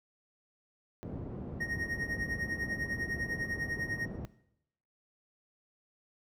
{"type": "low-pass noise", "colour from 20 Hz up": "pink", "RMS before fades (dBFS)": -39, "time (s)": [1.03, 4.25], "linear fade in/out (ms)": 0, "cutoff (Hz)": 400, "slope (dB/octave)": 12}
{"type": "tone with tremolo", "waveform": "triangle", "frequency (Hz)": 1864.7, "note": "A#6", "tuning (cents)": 0, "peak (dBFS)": -29, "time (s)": [1.6, 4.06], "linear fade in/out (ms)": 10, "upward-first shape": "triangle", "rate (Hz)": 10, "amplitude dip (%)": 90}
{"effects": ["noise-tail reverb RT60 0.8 s tail -18 dB re dry", "high-pass 60 Hz 12 dB/octave"]}